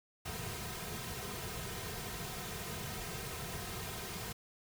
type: noise with comb filter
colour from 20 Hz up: pink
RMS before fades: -42 dBFS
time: 0.25-4.33 s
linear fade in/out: 10 ms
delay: 3.5 ms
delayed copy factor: -0.75
effects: none